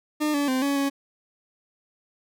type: tone with pitch steps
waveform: 40% pulse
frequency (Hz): 302.3 / 286.5 / 259.1 / 281 / 277.9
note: D#4 / D4 / C4 / C#4 / C#4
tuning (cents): -50 / -43 / -17 / +24 / +4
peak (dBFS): -21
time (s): 0.2-0.9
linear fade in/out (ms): 20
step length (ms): 140
effects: none